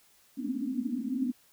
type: band-pass noise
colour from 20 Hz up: pink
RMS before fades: -32 dBFS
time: 0.37-1.32 s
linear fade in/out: 20 ms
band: 230 to 280 Hz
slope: 96 dB/octave
effects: white hiss -63 dBFS RMS until 1.52 s